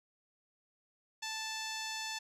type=tone with low-pass filter; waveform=10% pulse; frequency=880 Hz; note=A5; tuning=in tune; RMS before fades=-40 dBFS; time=1.22-2.19 s; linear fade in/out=10 ms; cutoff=7900 Hz; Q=2.5; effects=none